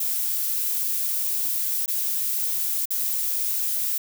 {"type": "noise with dropouts", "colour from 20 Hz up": "violet", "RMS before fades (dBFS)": -25, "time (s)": [0, 3.98], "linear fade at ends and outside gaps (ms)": 5, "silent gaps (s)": [[1.86, 1.879], [2.856, 2.905]], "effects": []}